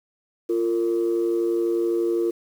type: tone pair together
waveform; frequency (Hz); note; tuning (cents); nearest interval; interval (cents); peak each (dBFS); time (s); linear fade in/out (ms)
sine; 346.2 / 458; F4 / A#4; -15 / -31; perfect fourth; 484; -20 / -24; 0.49-2.31; 10
effects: tanh soft clip ceiling -14 dBFS + 8-bit